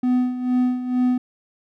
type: tone with tremolo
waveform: triangle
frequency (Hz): 250.4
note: B3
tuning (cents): +24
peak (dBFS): -13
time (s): 0.03-1.18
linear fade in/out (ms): 5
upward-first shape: sine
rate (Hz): 2.2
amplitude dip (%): 70
effects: none